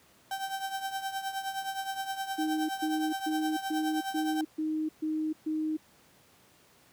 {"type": "tone with tremolo", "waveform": "35% pulse", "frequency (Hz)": 777, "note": "G5", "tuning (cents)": -16, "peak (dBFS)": -28, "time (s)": [0.31, 4.41], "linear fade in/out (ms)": 2, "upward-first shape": "triangle", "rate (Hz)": 9.6, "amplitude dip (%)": 75}
{"type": "tone bursts", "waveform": "sine", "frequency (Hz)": 311.5, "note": "D#4", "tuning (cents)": 2, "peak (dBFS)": -28, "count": 8, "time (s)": [2.38, 5.77], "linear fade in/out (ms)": 10, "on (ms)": 310, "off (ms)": 130}
{"effects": ["pink hiss -61 dBFS RMS until 6.92 s", "high-pass 100 Hz 12 dB/octave"]}